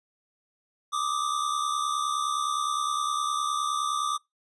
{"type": "tone pair together", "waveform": "square", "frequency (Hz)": [1174.8, 1244.5], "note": ["D6", "D#6"], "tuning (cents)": [0, 0], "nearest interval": "minor second", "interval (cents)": 100, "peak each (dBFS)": [-28, -32], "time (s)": [0.92, 4.18], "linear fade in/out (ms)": 20, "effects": ["noise-tail reverb RT60 0.2 s tail -26 dB re dry", "resampled to 24000 Hz"]}